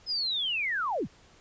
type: linear sweep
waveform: sine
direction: down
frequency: 5160 to 50 Hz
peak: -27 dBFS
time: 0.06-1.08 s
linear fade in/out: 50 ms
effects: pink hiss -58 dBFS RMS until 1.4 s + resampled to 16000 Hz